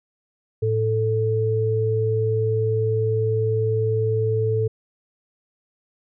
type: tone pair together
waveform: sine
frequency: 110 / 440 Hz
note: A2 / A4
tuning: 0 / 0 cents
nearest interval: 2 octaves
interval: 2400 cents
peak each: -21 dBFS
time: 0.62-4.68 s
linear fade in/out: 10 ms
effects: none